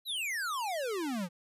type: exponential sweep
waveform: square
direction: down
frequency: 4100 to 164.81 Hz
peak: -33 dBFS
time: 0.05-1.29 s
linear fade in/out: 50 ms
effects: resampled to 32000 Hz